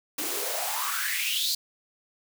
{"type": "noise with high-pass filter sweep", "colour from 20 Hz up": "white", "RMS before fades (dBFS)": -29, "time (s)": [0.18, 1.55], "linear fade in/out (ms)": 5, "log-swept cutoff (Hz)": [280, 4600], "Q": 6.1, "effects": []}